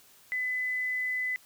sine tone, 2008 Hz, B6, 28 cents sharp, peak -28 dBFS, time 0.32-1.36 s, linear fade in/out 0 ms, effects white hiss -58 dBFS RMS until 1.45 s

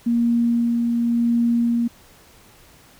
sine tone with tremolo, 235.3 Hz, A#3, 16 cents sharp, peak -15 dBFS, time 0.06-1.88 s, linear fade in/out 10 ms, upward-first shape sine, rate 0.92 Hz, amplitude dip 25%, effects pink hiss -50 dBFS RMS until 2.99 s

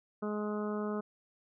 harmonic tone, 210 Hz, G#3, 19 cents sharp, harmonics 1 / 2 / 3 / 4 / 5 / 6 / 7, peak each -35 / -37 / -43 / -49 / -47 / -44 / -52 dBFS, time 0.22-1.01 s, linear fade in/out 10 ms, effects none

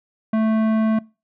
sine tone with tanh clipping, 220 Hz, A3, in tune, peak -18 dBFS, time 0.33-0.99 s, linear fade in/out 5 ms, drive 15 dB, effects noise-tail reverb RT60 0.3 s tail -23 dB re dry

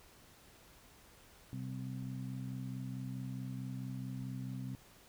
harmonic tone, 64.6 Hz, C2, 21 cents flat, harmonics 2 / 3 / 4, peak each -41 / -46 / -46 dBFS, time 1.53-4.75 s, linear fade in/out 0 ms, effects pink hiss -61 dBFS RMS until 5.08 s

